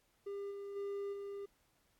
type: tone with level steps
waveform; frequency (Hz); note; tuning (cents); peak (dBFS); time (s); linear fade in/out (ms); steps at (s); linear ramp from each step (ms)
triangle; 400.6; G4; +38; -38 / -41 / -36 / -40; 0.26-1.46; 10; 0.5 / 0.75 / 1.12; 20
effects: pink hiss -75 dBFS RMS until 1.99 s + AAC 64 kbps